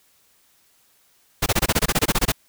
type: noise bursts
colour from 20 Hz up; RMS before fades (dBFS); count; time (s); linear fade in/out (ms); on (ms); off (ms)
pink; -18; 14; 1.42-2.321; 10; 43; 23
effects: white hiss -60 dBFS RMS until 2.48 s